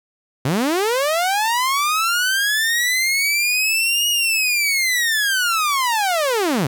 sawtooth linear two-way sweep, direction up then down, 120 to 2898 to 120 Hz, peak -13 dBFS, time 0.45-6.67 s, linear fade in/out 5 ms, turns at 4.09 s, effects 9-bit

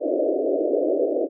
white band-pass noise, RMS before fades -22 dBFS, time 0-1.29 s, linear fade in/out 50 ms, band 280 to 640 Hz, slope 96 dB/octave, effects none

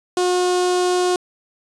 sawtooth tone with notch filter, 360.7 Hz, F#4, 44 cents flat, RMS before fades -18 dBFS, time 0.17-1.16 s, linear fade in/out 2 ms, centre 2000 Hz, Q 1.3, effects resampled to 22050 Hz

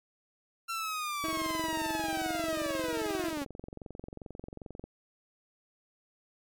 sawtooth linear sweep, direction down, 1366 to 268.1 Hz, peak -29 dBFS, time 0.68-3.45 s, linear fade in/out 20 ms
30% pulse tone with tremolo, 320.9 Hz, E4, 46 cents flat, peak -29 dBFS, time 1.24-3.31 s, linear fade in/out 5 ms, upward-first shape sine, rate 20 Hz, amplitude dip 55%
click train, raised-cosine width 2 ms, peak -29 dBFS, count 82, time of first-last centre 1.24-4.84 s, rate 22.5 Hz
effects MP3 96 kbps

